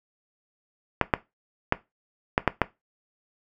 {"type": "clicks", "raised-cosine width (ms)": 0.5, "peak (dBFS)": -3, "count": 6, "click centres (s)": [1.013, 1.138, 1.724, 2.379, 2.477, 2.617], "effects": ["noise-tail reverb RT60 0.2 s tail -17 dB re dry"]}